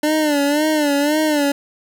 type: tone with vibrato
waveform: 25% pulse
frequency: 296.9 Hz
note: D4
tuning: 19 cents sharp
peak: -11 dBFS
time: 0.03-1.52 s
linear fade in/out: 5 ms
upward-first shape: sine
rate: 1.9 Hz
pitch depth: 87 cents each way
effects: none